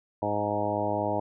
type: harmonic tone with a mistuned harmonic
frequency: 103.83 Hz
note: G#2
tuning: in tune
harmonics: 1 / 2 / 3 / 4 / 5 / 6 / 7 / 8 / 9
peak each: -36 / -37 / -34 / -37 / -34 / -31 / -35 / -33 / -35 dBFS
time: 0.22-1.2 s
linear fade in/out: 5 ms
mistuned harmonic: 8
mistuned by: +15 cents
effects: none